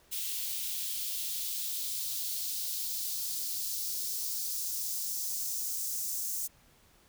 blue noise with high-pass filter sweep, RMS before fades -35 dBFS, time 0.11-6.48 s, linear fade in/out 20 ms, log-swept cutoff 3000 to 6500 Hz, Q 1.8, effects pink hiss -63 dBFS RMS until 7.08 s

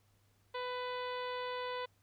harmonic tone, 498.1 Hz, B4, 15 cents sharp, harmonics 1 / 2 / 3 / 4 / 5 / 6 / 7 / 8 / 9, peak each -40 / -41 / -49 / -49 / -53 / -53 / -51 / -56 / -59 dBFS, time 0.54-1.86 s, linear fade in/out 10 ms, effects added 100 Hz sine -70 dBFS peak until 2.02 s + pink hiss -74 dBFS RMS until 2.02 s

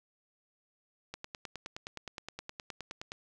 click train, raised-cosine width 0.2 ms, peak -23 dBFS, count 20, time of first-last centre 1.14-3.119 s, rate 9.6 Hz, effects none

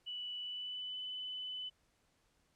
sine tone with pitch glide, 2960 to 3007 Hz, F#7 to F#7, 0 to +27 cents, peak -40 dBFS, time 0.06-1.7 s, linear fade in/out 20 ms, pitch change +27 cents, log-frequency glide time 0.38-0.96 s, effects pink hiss -75 dBFS RMS until 2.55 s + low-pass 10000 Hz 12 dB/octave

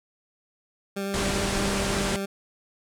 20% pulse tone with vibrato, 197.3 Hz, G3, 11 cents sharp, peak -23 dBFS, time 0.96-2.26 s, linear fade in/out 10 ms, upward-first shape triangle, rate 9.4 Hz, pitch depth 12 cents each way
pink low-pass noise, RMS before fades -28 dBFS, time 1.14-2.16 s, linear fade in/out 0 ms, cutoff 10000 Hz, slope 48 dB/octave
effects none

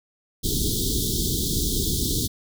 pink band-stop noise, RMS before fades -24 dBFS, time 0.43-2.28 s, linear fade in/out 20 ms, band 440 to 3300 Hz, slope 96 dB/octave, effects none

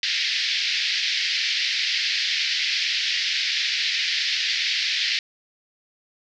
white band-pass noise, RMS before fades -24 dBFS, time 0.03-5.19 s, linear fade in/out 2 ms, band 1800 to 5100 Hz, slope 48 dB/octave, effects none

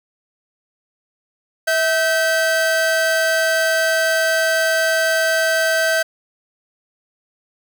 45% pulse tone pair together, 650 / 1546 Hz, E5 / G6, -24 / -24 cents, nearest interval octave + minor third, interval 1500 cents, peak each -18 dBFS, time 1.67-6.03 s, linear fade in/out 10 ms, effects none

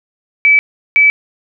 sine tone bursts at uneven times, 2300 Hz, D7, 37 cents flat, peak -5 dBFS, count 2, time 0.45-0.59 / 0.96-1.1 s, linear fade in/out 0 ms, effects none

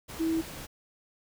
sine tone in noise, 324.9 Hz, E4, 25 cents flat, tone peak -25 dBFS, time 0.19-0.42 s, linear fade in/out 20 ms, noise pink, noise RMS -42 dBFS, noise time 0.08-0.67 s, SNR +14 dB, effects none

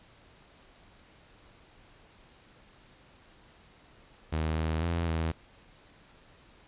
sawtooth tone with pitch steps, 78.9 / 79.5 / 84.6 / 81 Hz, D#2 / D#2 / E2 / E2, +25 / +38 / +45 / -30 cents, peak -24 dBFS, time 4.32-5.32 s, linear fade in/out 10 ms, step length 250 ms, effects pink hiss -58 dBFS RMS until 6.67 s + resampled to 8000 Hz

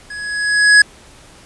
square tone with level ramp, 1676 Hz, G#6, 15 cents sharp, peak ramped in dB -28 to -4 dBFS, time 0.1-0.82 s, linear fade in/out 5 ms, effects pink hiss -43 dBFS RMS until 1.45 s + resampled to 24000 Hz

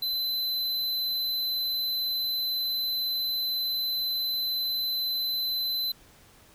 square tone, 4039 Hz, B7, 38 cents sharp, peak -27 dBFS, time 0.02-5.92 s, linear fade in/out 5 ms, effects pink hiss -56 dBFS RMS until 6.54 s

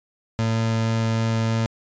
30% pulse tone, 112.9 Hz, A2, 45 cents sharp, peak -17 dBFS, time 0.39-1.66 s, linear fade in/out 0 ms, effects resampled to 16000 Hz

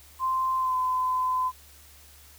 sine tone with pitch glide, 1042 to 1018.8 Hz, C6 to C6, -7 to -46 cents, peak -23 dBFS, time 0.19-1.52 s, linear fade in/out 50 ms, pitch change -39 cents, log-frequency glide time 0.57-0.76 s, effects added 72 Hz sine -54 dBFS peak until 2.38 s + white hiss -53 dBFS RMS until 2.38 s

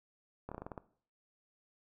slowing click train, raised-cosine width 1 ms, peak -28 dBFS, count 8, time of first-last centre 0.49-0.778 s, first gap 26 ms, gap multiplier 1.15, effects noise-tail reverb RT60 0.5 s tail -17 dB re dry

